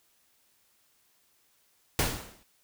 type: noise with exponential decay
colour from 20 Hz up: pink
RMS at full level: -23 dBFS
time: 1.99-2.43 s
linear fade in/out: 1 ms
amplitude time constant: 95 ms
effects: white hiss -68 dBFS RMS until 2.63 s